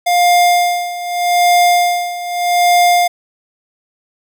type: tone with tremolo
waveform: square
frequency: 705 Hz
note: F5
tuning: 16 cents sharp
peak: -8 dBFS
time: 0.06-3.08 s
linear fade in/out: 10 ms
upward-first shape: sine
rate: 0.82 Hz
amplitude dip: 80%
effects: none